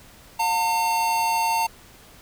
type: tone pair together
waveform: square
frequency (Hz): 715 / 906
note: F5 / A#5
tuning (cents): +41 / -50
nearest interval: major third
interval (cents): 409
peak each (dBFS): -31 / -21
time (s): 0.39-1.67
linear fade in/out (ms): 10
effects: pink hiss -49 dBFS RMS until 2.21 s